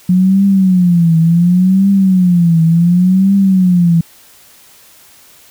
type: tone with vibrato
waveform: sine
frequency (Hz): 179.4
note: F3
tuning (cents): +47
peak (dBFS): -6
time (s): 0.09-4.01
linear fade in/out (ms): 5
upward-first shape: triangle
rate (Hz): 0.69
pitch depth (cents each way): 180
effects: white hiss -43 dBFS RMS until 5.5 s